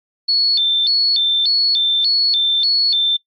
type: tone with vibrato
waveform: sine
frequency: 3951 Hz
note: B7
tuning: in tune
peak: -13 dBFS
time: 0.28-3.17 s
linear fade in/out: 10 ms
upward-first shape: square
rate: 1.7 Hz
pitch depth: 180 cents each way
effects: noise-tail reverb RT60 0.1 s tail -19 dB re dry + AAC 48 kbps